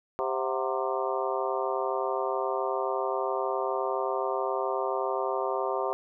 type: harmonic tone with a mistuned harmonic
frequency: 131.7 Hz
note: C3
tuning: 12 cents sharp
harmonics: 3 / 4 / 5 / 6 / 7 / 8 / 9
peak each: -32 / -33 / -34 / -35 / -35 / -36 / -37 dBFS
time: 0.19-5.93 s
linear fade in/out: 0 ms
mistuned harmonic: 6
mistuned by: -100 cents
effects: none